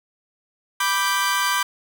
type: chord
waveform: sawtooth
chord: G major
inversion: first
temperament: equal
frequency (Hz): 987.8 / 1174.7 / 1568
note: B5 / D6 / G6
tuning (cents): 0 / 0 / 0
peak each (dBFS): -20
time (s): 0.8-1.63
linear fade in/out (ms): 5
effects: none